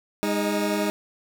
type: tone pair together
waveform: 20% pulse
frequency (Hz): 204.6 / 312.8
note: G#3 / D#4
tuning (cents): -26 / +9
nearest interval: perfect fifth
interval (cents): 735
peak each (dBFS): -20 / -21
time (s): 0.23-0.9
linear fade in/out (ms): 0
effects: none